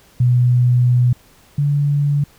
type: tone pair in turn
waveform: sine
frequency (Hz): 123.47 / 144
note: B2 / D3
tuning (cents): 0 / -34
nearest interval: minor third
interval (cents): 266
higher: second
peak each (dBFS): -10 / -13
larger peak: first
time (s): 0.2-1.13 / 1.58-2.24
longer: first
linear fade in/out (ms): 5
effects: pink hiss -50 dBFS RMS until 2.38 s